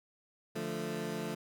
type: chord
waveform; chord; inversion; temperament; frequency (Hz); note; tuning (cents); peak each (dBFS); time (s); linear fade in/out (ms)
20% pulse; D minor; none; equal; 146.83 / 174.61 / 220; D3 / F3 / A3; 0 / 0 / 0; -38 / -35 / -34; 0.55-1.35; 10
effects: none